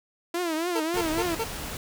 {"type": "tone with vibrato", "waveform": "sawtooth", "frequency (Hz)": 334.1, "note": "E4", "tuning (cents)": 23, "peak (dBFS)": -22, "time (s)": [0.34, 1.35], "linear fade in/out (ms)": 5, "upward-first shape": "triangle", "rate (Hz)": 3.6, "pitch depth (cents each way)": 150}
{"type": "tone bursts", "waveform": "25% pulse", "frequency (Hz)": 452.2, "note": "A4", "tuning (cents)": 47, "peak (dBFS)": -22, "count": 4, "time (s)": [0.75, 1.442], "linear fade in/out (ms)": 10, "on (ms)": 53, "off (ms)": 160}
{"type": "noise", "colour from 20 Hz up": "pink", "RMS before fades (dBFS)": -35, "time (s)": [0.94, 1.77], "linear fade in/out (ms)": 2}
{"effects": []}